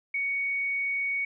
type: tone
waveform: sine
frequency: 2233 Hz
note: C#7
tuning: 12 cents sharp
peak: -26 dBFS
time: 0.14-1.25 s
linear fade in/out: 5 ms
effects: none